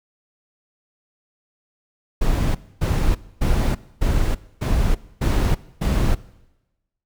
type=noise bursts; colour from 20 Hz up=brown; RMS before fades=-18 dBFS; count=7; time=2.21-6.15 s; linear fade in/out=10 ms; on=340 ms; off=260 ms; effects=noise-tail reverb RT60 1.0 s tail -20 dB re dry